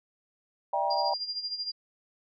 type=chord; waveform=sine; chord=E half-diminished seventh; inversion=third; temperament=just; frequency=593.3 / 659.3 / 791.1 / 949.3 Hz; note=D5 / E5 / G5 / Bb5; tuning=+18 / 0 / +16 / +31 cents; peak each=-32 / -34 / -29 / -30 dBFS; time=0.73-1.14 s; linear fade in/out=5 ms
type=tone with tremolo; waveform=sine; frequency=4800 Hz; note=D8; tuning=37 cents sharp; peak=-29 dBFS; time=0.9-1.72 s; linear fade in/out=10 ms; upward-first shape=sine; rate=13 Hz; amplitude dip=70%
effects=none